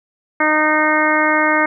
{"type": "harmonic tone", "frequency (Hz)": 307.3, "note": "D#4", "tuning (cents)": -21, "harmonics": [1, 2, 3, 4, 5, 6, 7], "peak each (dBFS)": [-20, -20, -20, -20, -20, -20, -20], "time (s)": [0.4, 1.66], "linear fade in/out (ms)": 5, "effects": []}